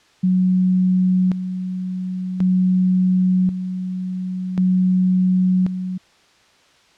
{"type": "tone with tremolo", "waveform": "sine", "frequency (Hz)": 184.3, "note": "F#3", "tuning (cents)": -7, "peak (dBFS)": -13, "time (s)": [0.23, 5.98], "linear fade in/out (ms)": 10, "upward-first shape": "square", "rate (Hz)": 0.46, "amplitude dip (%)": 65, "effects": ["white hiss -54 dBFS RMS until 6.97 s", "low-pass 5000 Hz 12 dB/octave"]}